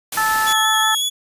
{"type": "noise", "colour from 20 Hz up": "white", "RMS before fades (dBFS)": -25, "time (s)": [0.12, 0.53], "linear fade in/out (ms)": 5}
{"type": "harmonic tone", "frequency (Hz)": 436.7, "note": "A4", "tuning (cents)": -13, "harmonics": [2, 3, 4], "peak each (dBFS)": [-20, -20, -20], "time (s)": [0.17, 0.95], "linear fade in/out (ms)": 5}
{"type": "tone with vibrato", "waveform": "sawtooth", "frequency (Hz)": 3370, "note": "G#7", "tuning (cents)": 25, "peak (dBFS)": -15, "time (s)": [0.46, 1.1], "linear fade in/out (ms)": 20, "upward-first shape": "square", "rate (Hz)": 5.4, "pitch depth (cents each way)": 15}
{"effects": ["resampled to 32000 Hz"]}